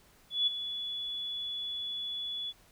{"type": "tone with ADSR envelope", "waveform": "sine", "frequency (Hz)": 3418, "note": "G#7", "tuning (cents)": 49, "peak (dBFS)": -23, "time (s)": [0.3, 2.53], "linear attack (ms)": 170, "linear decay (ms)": 14, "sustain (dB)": -11, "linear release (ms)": 39, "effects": ["pink hiss -62 dBFS RMS until 2.71 s"]}